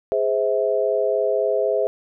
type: chord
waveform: sine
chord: Ab augmented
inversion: none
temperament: just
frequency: 415.3 / 519.1 / 648.9 Hz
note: Ab4 / C5 / E5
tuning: 0 / -14 / -27 cents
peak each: -22 dBFS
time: 0.12-1.87 s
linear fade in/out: 0 ms
effects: none